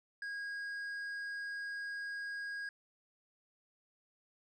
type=tone with tanh clipping; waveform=triangle; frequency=1638 Hz; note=G#6; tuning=24 cents flat; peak=-40 dBFS; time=0.22-2.69 s; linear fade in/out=2 ms; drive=10 dB; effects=none